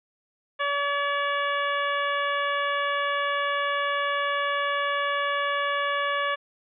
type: harmonic tone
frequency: 570 Hz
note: C#5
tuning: 48 cents sharp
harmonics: 1 / 2 / 3 / 4 / 5 / 6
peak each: -30 / -27 / -29 / -35 / -36 / -38 dBFS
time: 0.59-6.36 s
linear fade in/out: 20 ms
effects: none